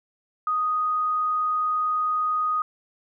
sine tone, 1244.5 Hz, D#6, in tune, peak -21 dBFS, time 0.47-2.62 s, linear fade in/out 2 ms, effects none

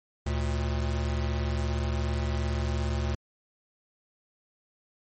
square tone pair together, 72.6 / 115.25 Hz, D2 / A#2, -19 / -19 cents, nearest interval minor sixth, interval 800 cents, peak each -28 / -33 dBFS, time 0.26-3.15 s, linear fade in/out 5 ms, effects MP3 32 kbps

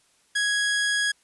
sawtooth tone, 1661.2 Hz, G#6, in tune, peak -18 dBFS, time 0.35-1.12 s, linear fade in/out 10 ms, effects white hiss -63 dBFS RMS until 1.23 s + resampled to 24000 Hz

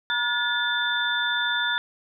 sine tone cluster, 956 / 1438 / 1722 / 3549 Hz, A#5 / F#6 / A6 / A7, +43 / -50 / -38 / +14 cents, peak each -31 / -26 / -28 / -27 dBFS, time 0.1-1.78 s, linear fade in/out 0 ms, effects none

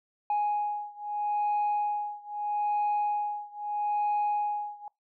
sine beating tone pair, 831 / 831.78 Hz, G#5 / G#5, +1 / +2 cents, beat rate 0.78 Hz, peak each -28 / -29 dBFS, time 0.3-4.88 s, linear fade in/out 2 ms, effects noise-tail reverb RT60 0.2 s tail -25 dB re dry + tanh soft clip ceiling -22 dBFS

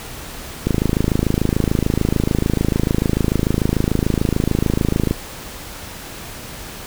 click train, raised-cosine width 3 ms, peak -3 dBFS, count 120, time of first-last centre 0.67-5.11 s, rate 26.8 Hz, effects pink hiss -33 dBFS RMS until 6.86 s

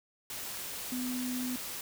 sine tone in noise, 250.9 Hz, B3, 28 cents sharp, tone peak -33 dBFS, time 0.92-1.56 s, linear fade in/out 2 ms, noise white, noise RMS -40 dBFS, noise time 0.3-1.81 s, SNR +4 dB, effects none

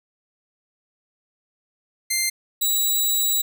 10% pulse tone pair in turn, 2093 / 3897 Hz, C7 / B7, 0 / -24 cents, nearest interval major seventh, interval 1076 cents, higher second, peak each -11 dBFS, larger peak neither, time 2.1-2.3 / 2.61-3.42 s, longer second, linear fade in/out 10 ms, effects none

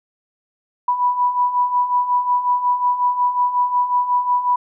sine beating tone pair, 981 / 986.5 Hz, B5 / B5, -12 / -2 cents, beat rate 5.5 Hz, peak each -22 / -16 dBFS, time 0.88-4.56 s, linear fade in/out 5 ms, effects none

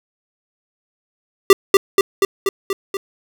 square tone with echo, 392 Hz, G4, in tune, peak -3 dBFS, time 1.5-1.53 s, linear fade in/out 2 ms, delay 240 ms, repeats 6, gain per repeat -3 dB, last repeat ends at 2.97 s, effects none

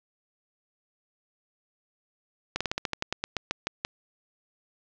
slowing click train, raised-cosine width 0.2 ms, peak -10 dBFS, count 14, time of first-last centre 2.56-3.849 s, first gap 46 ms, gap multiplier 1.12, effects low-pass 6000 Hz 12 dB/octave + 8-bit

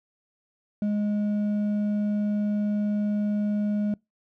sine tone with hard clipping, 207.7 Hz, G#3, in tune, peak -24 dBFS, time 0.82-3.94 s, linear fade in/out 2 ms, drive 4 dB, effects noise-tail reverb RT60 0.2 s tail -25 dB re dry

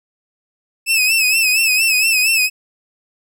sawtooth tone with vibrato, 2592 Hz, E7, 30 cents flat, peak -9 dBFS, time 0.86-2.5 s, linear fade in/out 50 ms, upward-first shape sine, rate 4.3 Hz, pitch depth 75 cents each way, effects none

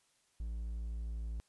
triangle tone, 56.2 Hz, A1, 37 cents sharp, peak -35 dBFS, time 0.4-1.4 s, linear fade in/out 0 ms, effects white hiss -73 dBFS RMS until 1.48 s + resampled to 24000 Hz

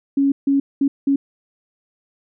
sine tone bursts at uneven times, 277.2 Hz, C#4, in tune, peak -13 dBFS, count 4, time 0.17-0.32 / 0.47-0.6 / 0.81-0.88 / 1.07-1.16 s, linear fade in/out 5 ms, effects none

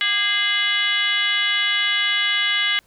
sine tone with frequency modulation, 2513 Hz, D#7, 17 cents sharp, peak -17 dBFS, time 0.01-2.79 s, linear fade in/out 0 ms, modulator 438 Hz, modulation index 2.2, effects pink hiss -59 dBFS RMS until 2.86 s

